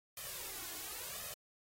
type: noise with flanger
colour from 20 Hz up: white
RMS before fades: -45 dBFS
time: 0.17-1.34 s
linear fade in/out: 2 ms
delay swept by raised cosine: 1.6 to 2.8 ms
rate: 0.93 Hz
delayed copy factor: +0.85
effects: AAC 48 kbps